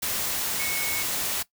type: tone in noise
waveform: sine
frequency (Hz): 2204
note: C#7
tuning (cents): -11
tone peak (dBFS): -30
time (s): 0.59-1.03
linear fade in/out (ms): 10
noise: white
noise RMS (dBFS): -28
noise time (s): 0.02-1.43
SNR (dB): -5
effects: noise-tail reverb RT60 0.1 s tail -18 dB re dry